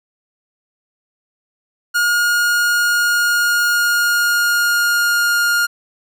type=tone with pitch glide; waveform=45% pulse; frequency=1430 to 1415.2 Hz; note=F6 to F6; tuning=+41 to +23 cents; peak=-13 dBFS; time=1.94-5.67 s; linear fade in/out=20 ms; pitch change=-18 cents; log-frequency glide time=2.75-5.48 s; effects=none